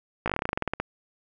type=slowing click train; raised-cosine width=0.5 ms; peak=-11 dBFS; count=16; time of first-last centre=0.26-0.8 s; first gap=17 ms; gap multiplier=1.1; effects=none